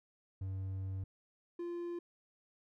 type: tone pair in turn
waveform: triangle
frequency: 95.5 / 346.1 Hz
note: G2 / F4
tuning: -45 / -16 cents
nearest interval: octave + minor seventh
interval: 2229 cents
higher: second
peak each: -35 / -36 dBFS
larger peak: first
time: 0.41-1.04 / 1.59-1.99 s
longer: first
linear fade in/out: 5 ms
effects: none